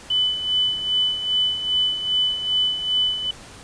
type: tone with tremolo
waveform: sine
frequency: 3000 Hz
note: F#7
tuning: 23 cents sharp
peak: -16 dBFS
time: 0.1-3.31 s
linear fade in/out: 5 ms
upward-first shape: sine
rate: 2.5 Hz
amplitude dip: 65%
effects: pink hiss -42 dBFS RMS until 3.63 s + resampled to 22050 Hz